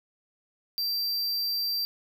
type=tone; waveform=square; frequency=4700 Hz; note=D8; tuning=1 cent sharp; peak=-27 dBFS; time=0.78-1.85 s; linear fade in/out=0 ms; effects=none